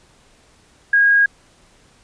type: tone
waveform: sine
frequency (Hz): 1636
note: G#6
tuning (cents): -26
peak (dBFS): -10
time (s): 0.93-1.26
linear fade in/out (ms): 5
effects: pink hiss -53 dBFS RMS until 2.03 s + resampled to 22050 Hz